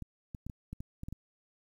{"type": "clicks", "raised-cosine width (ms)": 5, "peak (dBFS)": -28, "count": 9, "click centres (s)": [0.023, 0.348, 0.466, 0.498, 0.73, 0.805, 1.034, 1.085, 1.126], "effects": ["10-bit"]}